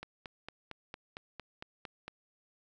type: click train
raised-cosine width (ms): 0.3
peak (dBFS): -26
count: 10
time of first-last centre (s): 0.03-2.08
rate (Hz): 4.39
effects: none